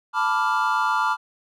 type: chord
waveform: triangle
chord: B half-diminished seventh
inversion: third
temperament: equal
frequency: 880 / 987.8 / 1174.7 / 1396.9 Hz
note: A5 / B5 / D6 / F6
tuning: 0 / 0 / 0 / 0 cents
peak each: -23 dBFS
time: 0.13-1.17 s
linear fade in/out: 50 ms
effects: none